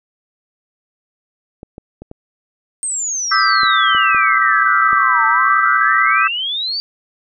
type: clicks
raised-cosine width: 2 ms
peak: -19 dBFS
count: 8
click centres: 1.631 / 1.781 / 2.02 / 2.114 / 3.633 / 3.949 / 4.147 / 4.93 s
type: exponential two-way sweep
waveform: sine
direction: down then up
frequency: 8570 to 882 to 4695 Hz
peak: -18 dBFS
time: 2.83-6.8 s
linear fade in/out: 0 ms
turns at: 5.26 s
type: chord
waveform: sine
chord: E minor seventh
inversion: third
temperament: equal with one note detuned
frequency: 1174.7 / 1297.4 / 1568 / 1975.5 Hz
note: D6 / E6 / G6 / B6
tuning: 0 / -28 / 0 / 0 cents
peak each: -18 / -15 / -16 / -20 dBFS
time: 3.31-6.28 s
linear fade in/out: 10 ms
effects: none